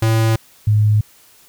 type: tone pair in turn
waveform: square / sine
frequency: 112.1 / 105.97 Hz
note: A2 / G#2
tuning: +33 / +35 cents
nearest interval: minor second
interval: 98 cents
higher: first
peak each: -13 / -10 dBFS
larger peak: second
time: 0.02-0.36 / 0.67-1.01 s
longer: neither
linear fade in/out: 5 ms
effects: white hiss -49 dBFS RMS until 1.48 s